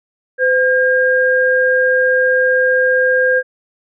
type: tone pair together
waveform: sine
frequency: 510.7 / 1613 Hz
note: C5 / G6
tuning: -42 / +49 cents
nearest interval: octave + minor sixth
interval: 1991 cents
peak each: -13 dBFS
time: 0.38-3.43 s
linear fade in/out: 50 ms
effects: none